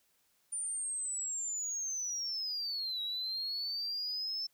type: linear two-way sweep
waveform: sine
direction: down then up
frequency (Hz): 9260 to 3840 to 5320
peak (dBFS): -33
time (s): 0.52-4.47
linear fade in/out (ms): 10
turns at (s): 3.02
effects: tanh soft clip ceiling -31 dBFS + white hiss -73 dBFS RMS until 4.53 s